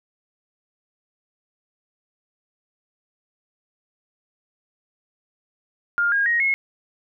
sine tone with pitch steps, 1408 / 1626.7 / 1879.5 / 2171 Hz, F6 / G#6 / A#6 / C#7, +14 / -36 / +14 / -37 cents, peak -17 dBFS, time 5.98-6.54 s, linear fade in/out 0 ms, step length 140 ms, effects none

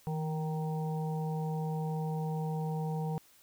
harmonic tone with a mistuned harmonic, 155.56 Hz, D#3, in tune, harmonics 1 / 3 / 5 / 6, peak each -32 / -41 / -42 / -47 dBFS, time 0.07-3.18 s, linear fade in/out 0 ms, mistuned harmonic 1, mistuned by +42 cents, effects white hiss -62 dBFS RMS until 3.42 s

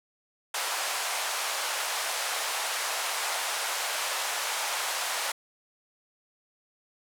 pink band-pass noise, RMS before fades -31 dBFS, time 0.54-5.32 s, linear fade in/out 5 ms, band 650 to 12000 Hz, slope 24 dB/octave, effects none

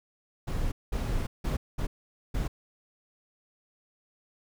brown noise bursts at uneven times, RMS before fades -29 dBFS, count 5, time 0.47-0.72 / 0.92-1.27 / 1.44-1.57 / 1.78-1.87 / 2.34-2.48 s, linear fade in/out 10 ms, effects none

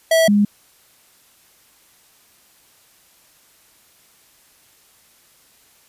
square / sine tone pair in turn, 652 / 205.4 Hz, E5 / G#3, -19 / -19 cents, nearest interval octave + minor sixth, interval 2000 cents, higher first, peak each -12 / -11 dBFS, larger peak second, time 0.11-0.28 / 0.28-0.45 s, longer neither, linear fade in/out 5 ms, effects white hiss -54 dBFS RMS until 5.88 s + resampled to 32000 Hz

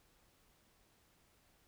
silence, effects pink hiss -71 dBFS RMS until 1.67 s

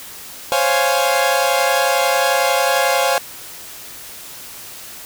sawtooth chord, Db major seventh, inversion third, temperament equal, 523.3 / 554.4 / 698.5 / 830.6 Hz, C5 / Db5 / F5 / Ab5, 0 / 0 / 0 / 0 cents, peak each -16 dBFS, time 0.52-3.18 s, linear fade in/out 0 ms, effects white hiss -35 dBFS RMS until 5.05 s

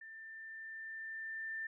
sine tone with level ramp, 1786 Hz, A6, 25 cents sharp, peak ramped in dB -49 to -38 dBFS, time 0.01-1.67 s, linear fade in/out 5 ms, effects none

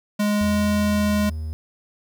square tone, 207.7 Hz, G#3, in tune, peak -19 dBFS, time 0.19-1.3 s, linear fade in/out 10 ms
triangle tone with pitch glide, 82.41 to 78.33 Hz, E2 to D#2, 0 to +12 cents, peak -24 dBFS, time 0.41-1.53 s, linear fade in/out 0 ms, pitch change -88 cents, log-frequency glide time 0.81-1.26 s
effects 9-bit

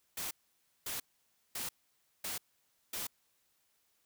white noise bursts, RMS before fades -39 dBFS, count 5, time 0.17-3.07 s, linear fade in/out 5 ms, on 140 ms, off 550 ms, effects white hiss -75 dBFS RMS until 4.05 s

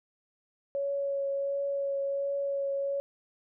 sine tone with vibrato, 557 Hz, C#5, 8 cents sharp, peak -28 dBFS, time 0.75-3 s, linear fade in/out 0 ms, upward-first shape triangle, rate 1.4 Hz, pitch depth 13 cents each way, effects none

